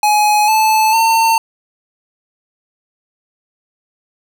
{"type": "tone with pitch steps", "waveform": "square", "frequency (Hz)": [841, 871.7, 903.4], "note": ["G#5", "A5", "A5"], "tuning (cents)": [22, -16, 45], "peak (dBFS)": -10, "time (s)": [0.03, 1.38], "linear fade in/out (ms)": 2, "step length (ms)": 450, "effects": []}